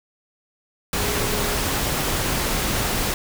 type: tone in noise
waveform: sine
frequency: 415.3 Hz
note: G#4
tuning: in tune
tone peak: -30 dBFS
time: 0.97-1.55 s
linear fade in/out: 2 ms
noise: pink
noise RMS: -23 dBFS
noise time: 0.93-3.14 s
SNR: -10 dB
effects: none